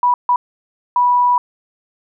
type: tone bursts at uneven times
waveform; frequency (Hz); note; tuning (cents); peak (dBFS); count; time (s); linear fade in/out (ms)
sine; 980; B5; -14; -10; 3; 0.03-0.14 / 0.29-0.36 / 0.96-1.38; 2
effects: none